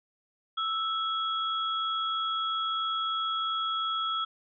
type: tone pair together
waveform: sine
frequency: 1318.5 / 3327 Hz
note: E6 / G#7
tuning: 0 / +2 cents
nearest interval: octave + major third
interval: 1602 cents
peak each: -29 / -32 dBFS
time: 0.57-4.25 s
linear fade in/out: 10 ms
effects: none